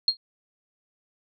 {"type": "tone with exponential decay", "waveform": "sine", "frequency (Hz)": 4240, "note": "C8", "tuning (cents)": 22, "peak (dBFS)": -13, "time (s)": [0.08, 0.17], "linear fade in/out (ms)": 2, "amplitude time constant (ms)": 18, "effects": []}